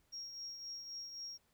triangle tone with tremolo, 5588 Hz, F8, in tune, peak -39 dBFS, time 0.12-1.38 s, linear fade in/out 20 ms, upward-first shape triangle, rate 3.8 Hz, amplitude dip 60%, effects tanh soft clip ceiling -40 dBFS + pink hiss -75 dBFS RMS until 1.53 s

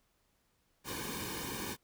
pink noise with comb filter, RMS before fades -40 dBFS, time 0.84-1.77 s, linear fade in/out 50 ms, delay 1.5 ms, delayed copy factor -0.95, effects pink hiss -75 dBFS RMS until 1.83 s

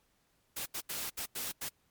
white noise bursts at uneven times, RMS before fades -38 dBFS, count 6, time 0.56-0.66 / 0.74-0.81 / 0.89-1.1 / 1.17-1.26 / 1.35-1.52 / 1.61-1.69 s, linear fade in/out 10 ms, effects pink hiss -73 dBFS RMS until 1.9 s + MP3 96 kbps

